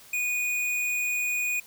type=tone; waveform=square; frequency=2465 Hz; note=D#7; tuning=17 cents flat; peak=-26 dBFS; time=0.13-1.6 s; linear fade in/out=5 ms; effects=white hiss -51 dBFS RMS until 1.66 s